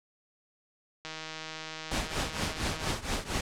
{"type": "click train", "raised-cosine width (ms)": 0.2, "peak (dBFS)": -22, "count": 296, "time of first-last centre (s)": [1.05, 2.917], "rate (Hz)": 158}
{"type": "noise with tremolo", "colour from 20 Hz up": "pink", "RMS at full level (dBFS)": -29, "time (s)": [1.91, 3.41], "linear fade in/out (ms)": 5, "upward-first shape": "triangle", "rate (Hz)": 4.3, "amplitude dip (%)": 90}
{"effects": ["low-pass 8000 Hz 12 dB/octave"]}